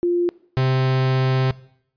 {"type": "tone pair in turn", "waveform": ["sine", "45% pulse"], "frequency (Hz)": [349.2, 130.8], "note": ["F4", "C3"], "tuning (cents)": [0, 0], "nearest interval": "octave + perfect fourth", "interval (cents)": 1700, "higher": "first", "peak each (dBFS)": -16, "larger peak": "neither", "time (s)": [[0.03, 0.29], [0.57, 1.51]], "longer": "second", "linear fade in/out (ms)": 0, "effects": ["noise-tail reverb RT60 0.7 s tail -21 dB re dry", "resampled to 11025 Hz"]}